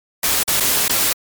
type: noise with dropouts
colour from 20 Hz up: white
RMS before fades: -17 dBFS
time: 0.23-1.13 s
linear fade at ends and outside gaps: 5 ms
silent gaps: 0.433-0.477 / 0.602-0.605 / 0.882-0.894 s
effects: MP3 96 kbps